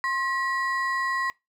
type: ring-modulated tone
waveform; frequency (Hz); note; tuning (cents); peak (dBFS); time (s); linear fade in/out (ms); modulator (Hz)
triangle; 1491; F#6; +13; -19; 0.04-1.3; 0; 430
effects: noise-tail reverb RT60 0.2 s tail -23 dB re dry